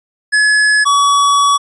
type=tone pair in turn; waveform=square; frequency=1700 / 1134.6 Hz; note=G#6 / C#6; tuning=+40 / +40 cents; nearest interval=perfect fifth; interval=700 cents; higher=first; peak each=-9 dBFS; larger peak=neither; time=0.32-0.85 / 0.85-1.58 s; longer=second; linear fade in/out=20 ms; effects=resampled to 24000 Hz